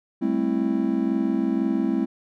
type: chord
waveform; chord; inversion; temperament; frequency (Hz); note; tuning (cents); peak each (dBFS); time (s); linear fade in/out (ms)
triangle; A minor seventh; third; just; 198 / 220 / 264 / 330; G3 / A3 / C4 / E4; +18 / 0 / +16 / +2; -26 / -24 / -23 / -24; 0.21-2.06; 20
effects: none